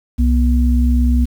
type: tone pair together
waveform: sine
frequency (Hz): 64.02 / 241.7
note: C2 / B3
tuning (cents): -37 / -37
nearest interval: octave + major seventh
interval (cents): 2300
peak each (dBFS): -11 / -17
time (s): 0.18-1.26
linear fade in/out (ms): 20
effects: 7-bit